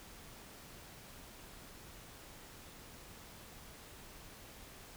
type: silence
effects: pink hiss -54 dBFS RMS until 4.96 s